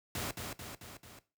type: noise with echo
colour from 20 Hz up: pink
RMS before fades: -37 dBFS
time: 0.15-0.31 s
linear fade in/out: 2 ms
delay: 220 ms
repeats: 4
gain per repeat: -4 dB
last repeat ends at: 1.19 s
effects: noise-tail reverb RT60 0.3 s tail -17 dB re dry + high-pass 60 Hz 12 dB/octave